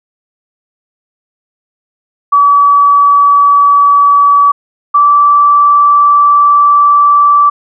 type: tone pair in turn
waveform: sine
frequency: 1144 / 1161.3 Hz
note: D6 / D6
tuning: -46 / -20 cents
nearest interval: unison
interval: 26 cents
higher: second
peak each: -3 dBFS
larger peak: neither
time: 2.32-4.52 / 4.94-7.5 s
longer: second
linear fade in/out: 10 ms
effects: none